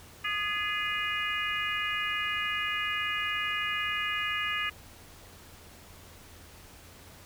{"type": "harmonic tone with a mistuned harmonic", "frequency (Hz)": 411.2, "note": "G#4", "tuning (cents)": -17, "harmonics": [3, 4, 5, 6, 7], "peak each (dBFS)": [-35, -35, -35, -35, -35], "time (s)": [0.24, 4.7], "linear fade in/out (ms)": 10, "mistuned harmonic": 4, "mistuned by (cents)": 51, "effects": ["added 86 Hz sine -56 dBFS peak until 7.25 s", "pink hiss -52 dBFS RMS until 7.25 s"]}